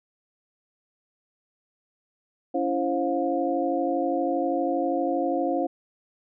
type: tone cluster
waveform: sine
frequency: 281.7 / 334.2 / 531 / 710 Hz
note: C#4 / E4 / C5 / F5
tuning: +28 / +24 / +25 / +28 cents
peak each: -28 dBFS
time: 2.54-5.67 s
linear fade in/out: 10 ms
effects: none